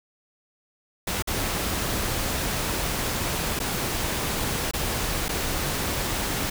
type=noise with dropouts; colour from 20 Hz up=pink; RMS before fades=-27 dBFS; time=1.07-6.5 s; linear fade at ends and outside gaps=5 ms; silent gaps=1.224-1.273 / 3.592-3.6 / 4.712-4.735 / 5.284-5.29 s; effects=none